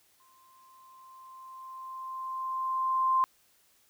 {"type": "tone with exponential growth", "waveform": "sine", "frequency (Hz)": 1046, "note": "C6", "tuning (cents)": -1, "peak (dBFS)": -21, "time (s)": [0.2, 3.24], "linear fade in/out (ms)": 0, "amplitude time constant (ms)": 660, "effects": ["white hiss -66 dBFS RMS until 3.89 s"]}